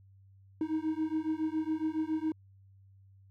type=beating tone pair; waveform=triangle; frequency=311.1 / 318.3 Hz; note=D#4 / D#4; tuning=0 / +39 cents; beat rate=7.2 Hz; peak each=-31 dBFS; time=0.61-2.32 s; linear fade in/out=2 ms; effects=added 97 Hz sine -56 dBFS peak until 3.3 s